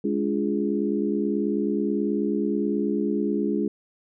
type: harmonic tone with a mistuned harmonic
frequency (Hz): 69.3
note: C#2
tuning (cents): 0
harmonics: 3 / 4 / 5 / 6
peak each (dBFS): -26 / -27 / -28 / -29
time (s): 0.04-3.68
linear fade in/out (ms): 5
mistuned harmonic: 4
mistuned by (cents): +56
effects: none